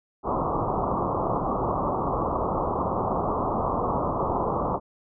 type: low-pass noise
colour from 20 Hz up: white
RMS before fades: -26 dBFS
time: 0.23-4.8 s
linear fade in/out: 50 ms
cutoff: 1200 Hz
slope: 96 dB/octave
effects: none